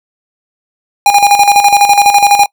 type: tone with tremolo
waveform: square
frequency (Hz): 813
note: G#5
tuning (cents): -37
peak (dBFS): -3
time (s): 1.06-2.46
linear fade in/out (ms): 2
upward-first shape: square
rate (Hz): 12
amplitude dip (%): 60
effects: noise-tail reverb RT60 0.1 s tail -25 dB re dry